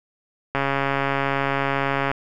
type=click train; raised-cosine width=0.5 ms; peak=-7 dBFS; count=217; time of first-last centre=0.55-2.115 s; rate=138 Hz; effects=none